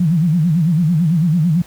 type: tone with vibrato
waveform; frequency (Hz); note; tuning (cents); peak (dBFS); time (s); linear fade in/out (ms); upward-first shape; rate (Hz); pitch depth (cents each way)
sine; 164.81; E3; 0; -11; 0-1.62; 5; sine; 9; 170
effects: pink hiss -43 dBFS RMS until 1.66 s